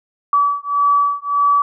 sine beating tone pair, 1146 / 1147.7 Hz, D6 / D6, -43 / -40 cents, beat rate 1.7 Hz, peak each -16 dBFS, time 0.33-1.62 s, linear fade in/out 2 ms, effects none

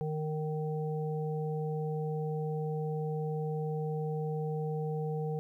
harmonic tone, 154.3 Hz, D#3, 14 cents flat, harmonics 1 / 3 / 5, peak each -33 / -36 / -43 dBFS, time 0.01-5.39 s, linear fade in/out 0 ms, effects 12-bit

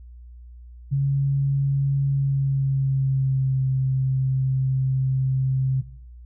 sine tone with pitch glide, 138.59 to 132.1 Hz, C#3 to C3, 0 to +17 cents, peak -18 dBFS, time 0.91-5.82 s, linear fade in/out 20 ms, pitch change -83 cents, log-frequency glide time 2.09-3.64 s, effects noise-tail reverb RT60 0.6 s tail -18 dB re dry + added 60 Hz sine -40 dBFS peak until 6.25 s

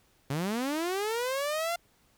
sawtooth linear sweep, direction up, 130.81 to 698.5 Hz, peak -25 dBFS, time 0.3-1.76 s, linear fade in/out 5 ms, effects pink hiss -66 dBFS RMS until 2.17 s

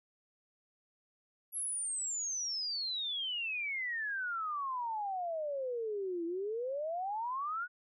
sine exponential two-way sweep, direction down then up, 11440 to 329.6 to 1489 Hz, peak -34 dBFS, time 1.52-7.68 s, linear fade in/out 50 ms, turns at 6.25 s, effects none

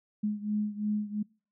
sine beating tone pair, 209.1 / 212 Hz, G#3 / G#3, +12 / +36 cents, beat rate 2.9 Hz, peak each -30 / -33 dBFS, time 0.23-1.23 s, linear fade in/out 10 ms, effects noise-tail reverb RT60 0.4 s tail -26 dB re dry

